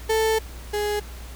35% pulse tone pair in turn, 441.5 / 415.9 Hz, A4 / G#4, +6 / +2 cents, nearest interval minor second, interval 104 cents, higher first, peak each -17 / -21 dBFS, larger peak first, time 0.09-0.39 / 0.73-1 s, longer first, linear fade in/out 10 ms, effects added 60 Hz sine -36 dBFS peak until 1.35 s + pink hiss -44 dBFS RMS until 1.35 s

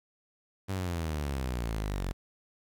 sawtooth exponential sweep, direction down, 99 to 44 Hz, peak -27 dBFS, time 0.68-2.13 s, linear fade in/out 20 ms, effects 10-bit

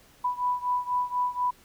sine beating tone pair, 987.8 / 991.9 Hz, B5 / B5, 0 / +7 cents, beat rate 4.1 Hz, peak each -27 / -29 dBFS, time 0.24-1.51 s, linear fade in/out 10 ms, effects pink hiss -57 dBFS RMS until 1.64 s

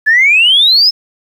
sine exponential sweep, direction up, 1699 to 5274 Hz, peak -4 dBFS, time 0.06-0.91 s, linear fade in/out 20 ms, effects tanh soft clip ceiling 0 dBFS + 7-bit

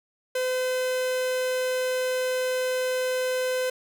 45% pulse tone, 510 Hz, C5, 44 cents flat, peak -24 dBFS, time 0.35-3.7 s, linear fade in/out 5 ms, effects none

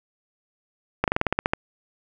slowing click train, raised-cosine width 0.5 ms, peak -5 dBFS, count 10, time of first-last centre 1.04-1.535 s, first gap 38 ms, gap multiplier 1.09, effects none

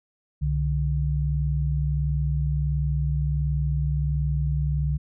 sine tone pair together, 65.41 / 146.84 Hz, C2 / D3, 0 / 0 cents, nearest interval octave + major second, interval 1400 cents, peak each -24 dBFS, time 0.41-4.98 s, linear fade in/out 20 ms, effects none

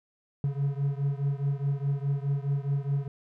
triangle beating tone pair, 138.59 / 143.39 Hz, C#3 / D3, 0 / -41 cents, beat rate 4.8 Hz, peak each -26 / -28 dBFS, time 0.44-3.08 s, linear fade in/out 2 ms, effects none

